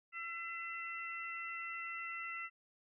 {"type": "harmonic tone", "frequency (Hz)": 674, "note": "E5", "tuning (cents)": 38, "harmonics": [2, 3, 4], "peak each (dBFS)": [-46, -44, -46], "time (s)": [0.12, 2.5], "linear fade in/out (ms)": 50, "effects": []}